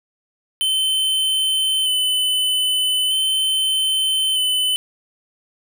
square tone with vibrato, 3045 Hz, F#7, 49 cents sharp, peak -17 dBFS, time 0.61-4.76 s, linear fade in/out 0 ms, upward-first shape square, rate 0.4 Hz, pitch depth 15 cents each way, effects none

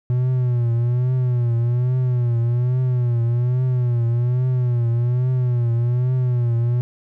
triangle tone with vibrato, 122.4 Hz, B2, 15 cents flat, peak -14 dBFS, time 0.1-6.81 s, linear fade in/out 0 ms, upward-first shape triangle, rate 1.2 Hz, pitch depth 91 cents each way, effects none

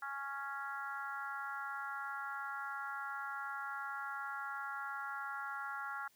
harmonic tone, 277.2 Hz, C#4, in tune, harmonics 3 / 4 / 5 / 6 / 7, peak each -47 / -47 / -42 / -48 / -55 dBFS, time 0.02-6.08 s, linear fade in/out 5 ms, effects white hiss -70 dBFS RMS until 6.15 s

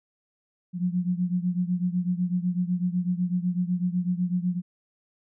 sine beating tone pair, 176.7 / 184.7 Hz, F3 / F#3, +21 / -3 cents, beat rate 8 Hz, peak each -25 / -28 dBFS, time 0.73-4.62 s, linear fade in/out 50 ms, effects none

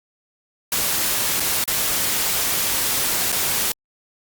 white noise with dropouts, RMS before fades -21 dBFS, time 0.72-3.72 s, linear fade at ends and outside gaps 2 ms, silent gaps 1.399-1.403 / 1.641-1.678 / 3.32-3.325 s, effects Opus 48 kbps

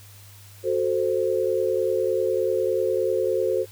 sine chord, F# diminished, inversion none, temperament equal, 370 / 440 / 523.3 Hz, F#4 / A4 / C5, 0 / 0 / 0 cents, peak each -25 / -25 / -24 dBFS, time 0.63-3.66 s, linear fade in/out 50 ms, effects added 100 Hz sine -46 dBFS peak until 3.71 s + white hiss -50 dBFS RMS until 3.71 s

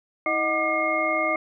sine tone cluster, 322.6 / 621 / 740 / 1195 / 2144 Hz, E4 / D#5 / F#5 / D6 / C7, -37 / -3 / 0 / +30 / +42 cents, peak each -31 / -26 / -32 / -27 / -25 dBFS, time 0.26-1.36 s, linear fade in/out 2 ms, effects none

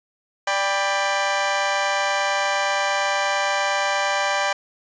20% pulse chord, G major, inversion second, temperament equal with one note detuned, 587.3 / 792.6 / 987.8 Hz, D5 / G5 / B5, 0 / +19 / 0 cents, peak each -19 / -18 / -21 dBFS, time 0.47-4.53 s, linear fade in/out 5 ms, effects resampled to 16000 Hz + 8-bit

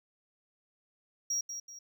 triangle tone with echo, 5660 Hz, F8, 22 cents sharp, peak -28 dBFS, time 1.3-1.41 s, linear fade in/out 5 ms, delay 190 ms, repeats 2, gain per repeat -8 dB, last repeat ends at 1.79 s, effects none

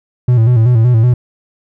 triangle tone with vibrato, 118 Hz, A#2, 22 cents sharp, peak -4 dBFS, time 0.28-1.14 s, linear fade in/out 5 ms, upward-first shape square, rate 5.3 Hz, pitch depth 84 cents each way, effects none

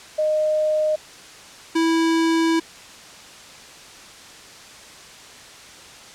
sine / square tone pair in turn, 616 / 327.9 Hz, D#5 / E4, -17 / -9 cents, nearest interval major seventh, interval 1092 cents, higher first, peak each -17 dBFS, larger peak neither, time 0.18-0.96 / 1.75-2.6 s, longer second, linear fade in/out 10 ms, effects white hiss -42 dBFS RMS until 6.14 s + low-pass 7000 Hz 12 dB/octave

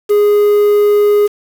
triangle tone with quantisation, 413.9 Hz, G#4, 6 cents flat, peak -5 dBFS, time 0.09-1.28 s, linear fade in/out 20 ms, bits 5, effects none

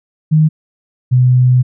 sine tone pair in turn, 155.56 / 126.08 Hz, D#3 / B2, 0 / +36 cents, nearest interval major third, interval 364 cents, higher first, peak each -6 dBFS, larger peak neither, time 0.31-0.49 / 1.11-1.63 s, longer second, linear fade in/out 20 ms, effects none

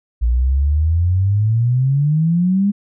sine exponential sweep, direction up, 56.9 to 206.5 Hz, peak -12 dBFS, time 0.21-2.72 s, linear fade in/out 20 ms, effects none

